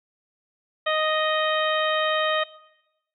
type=harmonic tone; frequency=622.3 Hz; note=D#5; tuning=in tune; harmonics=1 / 2 / 3 / 4 / 5 / 6; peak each=-24 / -26 / -28 / -34 / -31 / -33 dBFS; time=0.86-2.44 s; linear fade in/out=10 ms; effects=noise-tail reverb RT60 1.0 s tail -20 dB re dry